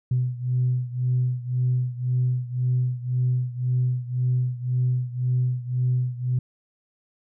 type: beating tone pair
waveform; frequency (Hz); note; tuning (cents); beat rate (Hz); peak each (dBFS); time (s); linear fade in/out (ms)
sine; 124.9 / 126.8; B2 / B2; +20 / +46; 1.9; -22 / -25; 0.11-6.39; 5
effects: tanh soft clip ceiling -14 dBFS